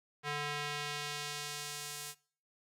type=tone with band-pass filter sweep; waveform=square; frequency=146.83 Hz; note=D3; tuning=in tune; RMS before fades=-40 dBFS; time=0.23-2.15 s; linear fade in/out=50 ms; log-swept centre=2000 to 9600 Hz; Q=0.73; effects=noise-tail reverb RT60 0.5 s tail -24 dB re dry